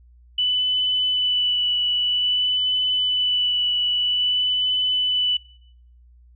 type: tone with vibrato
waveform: sine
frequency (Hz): 2980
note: F#7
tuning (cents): +12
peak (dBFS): -18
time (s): 0.38-5.37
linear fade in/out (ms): 5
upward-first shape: sine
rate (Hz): 0.51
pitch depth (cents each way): 15
effects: noise-tail reverb RT60 0.7 s tail -23 dB re dry + added 60 Hz sine -48 dBFS peak until 6.35 s